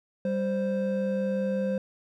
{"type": "tone pair together", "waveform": "triangle", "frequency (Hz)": [196, 522.4], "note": ["G3", "C5"], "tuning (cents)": [0, -3], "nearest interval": "octave + perfect fourth", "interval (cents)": 1697, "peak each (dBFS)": [-26, -26], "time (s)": [0.25, 1.78], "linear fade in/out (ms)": 2, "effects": []}